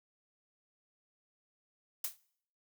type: noise with exponential decay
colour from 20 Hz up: blue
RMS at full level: -31 dBFS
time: 2.04-2.17 s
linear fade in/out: 5 ms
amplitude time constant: 28 ms
effects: noise-tail reverb RT60 0.6 s tail -21 dB re dry